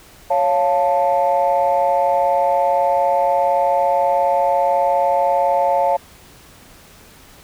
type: chord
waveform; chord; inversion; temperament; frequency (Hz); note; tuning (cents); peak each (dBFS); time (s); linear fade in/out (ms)
sine; Db augmented; none; equal; 554.4 / 698.5 / 880; Db5 / F5 / A5; 0 / 0 / 0; -17; 0.3-5.97; 10
effects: tanh soft clip ceiling -7 dBFS + pink hiss -45 dBFS RMS until 7.43 s